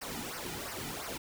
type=noise with flanger; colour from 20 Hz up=pink; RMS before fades=-40 dBFS; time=0.01-1.18 s; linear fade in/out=10 ms; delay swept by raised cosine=0.27 to 1.87 ms; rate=2.9 Hz; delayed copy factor=-0.75; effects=none